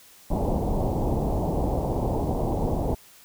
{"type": "low-pass noise", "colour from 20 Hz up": "pink", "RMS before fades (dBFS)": -25, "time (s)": [0.3, 2.95], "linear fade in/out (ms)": 10, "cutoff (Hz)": 890, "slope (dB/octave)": 48, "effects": ["white hiss -52 dBFS RMS until 3.24 s"]}